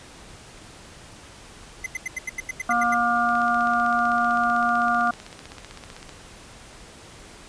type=tone bursts; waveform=square; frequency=2050 Hz; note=C7; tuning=36 cents flat; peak=-26 dBFS; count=11; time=1.84-2.943 s; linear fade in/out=5 ms; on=23 ms; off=85 ms
type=harmonic tone; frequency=237.5 Hz; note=A#3; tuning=33 cents sharp; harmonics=1 / 3 / 5 / 6; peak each=-29 / -23 / -23 / -24 dBFS; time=2.69-5.11 s; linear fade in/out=5 ms
type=click train; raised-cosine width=0.2 ms; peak=-22 dBFS; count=45; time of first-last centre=3.29-6.093 s; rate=15.7 Hz
effects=pink hiss -45 dBFS RMS until 7.48 s + resampled to 22050 Hz